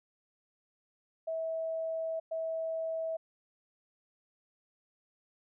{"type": "tone bursts at uneven times", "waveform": "sine", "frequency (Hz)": 649, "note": "E5", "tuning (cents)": -27, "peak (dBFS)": -32, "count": 2, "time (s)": [[1.27, 2.2], [2.31, 3.17]], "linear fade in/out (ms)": 10, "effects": []}